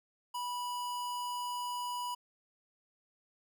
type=tone; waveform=square; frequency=980 Hz; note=B5; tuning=14 cents flat; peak=-36 dBFS; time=0.34-2.15 s; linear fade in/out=10 ms; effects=none